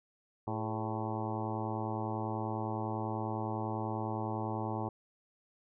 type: harmonic tone with a mistuned harmonic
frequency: 110 Hz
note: A2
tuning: in tune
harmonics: 1 / 2 / 3 / 4 / 5 / 6 / 7 / 8 / 9 / 10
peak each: -38 / -41 / -41 / -44 / -46 / -46 / -42 / -42 / -46 / -49 dBFS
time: 0.47-4.89 s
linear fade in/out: 5 ms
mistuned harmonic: 4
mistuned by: -75 cents
effects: none